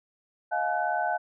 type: tone cluster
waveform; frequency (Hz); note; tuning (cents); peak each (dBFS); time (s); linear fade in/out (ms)
sine; 633 / 711 / 853 / 1506; D#5 / F5 / G#5 / F#6; +30 / +31 / +46 / +30; -33 / -28 / -30 / -32; 0.51-1.18; 20
effects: none